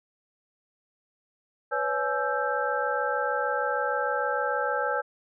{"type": "tone cluster", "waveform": "sine", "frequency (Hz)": [497.5, 564, 846, 1325, 1571], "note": ["B4", "C#5", "G#5", "E6", "G6"], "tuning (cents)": [13, 30, 32, 9, 3], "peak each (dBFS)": -31, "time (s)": [1.71, 5.02], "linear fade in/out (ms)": 20, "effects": []}